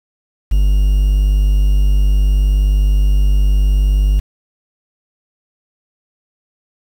triangle tone with quantisation, 49.64 Hz, G1, 22 cents sharp, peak -7 dBFS, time 0.51-4.2 s, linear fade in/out 10 ms, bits 6, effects none

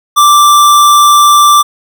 square tone, 1174.7 Hz, D6, in tune, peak -3 dBFS, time 0.16-1.63 s, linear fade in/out 20 ms, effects none

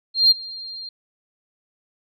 sine tone with ADSR envelope, 4196 Hz, C8, 4 cents sharp, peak -8 dBFS, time 0.14-0.89 s, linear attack 170 ms, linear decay 18 ms, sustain -23 dB, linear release 3 ms, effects tanh soft clip ceiling -4 dBFS

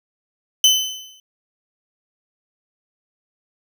30% pulse tone with exponential decay, 3038 Hz, F#7, 45 cents sharp, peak -5 dBFS, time 0.64-1.2 s, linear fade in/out 2 ms, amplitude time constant 120 ms, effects none

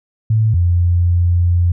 sine tone pair in turn, 110 / 87.31 Hz, A2 / F2, 0 / 0 cents, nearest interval major third, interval 400 cents, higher first, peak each -10 dBFS, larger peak neither, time 0.3-0.54 / 0.54-1.72 s, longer second, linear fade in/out 5 ms, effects none

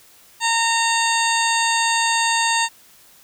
harmonic tone with a mistuned harmonic, 917 Hz, A#5, 29 cents flat, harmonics 1 / 2 / 3 / 4 / 5 / 7 / 8 / 9, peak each -20 / -23 / -25 / -26 / -27 / -28 / -29 / -30 dBFS, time 0.4-2.69 s, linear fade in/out 50 ms, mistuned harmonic 7, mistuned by +44 cents, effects white hiss -50 dBFS RMS until 3.23 s

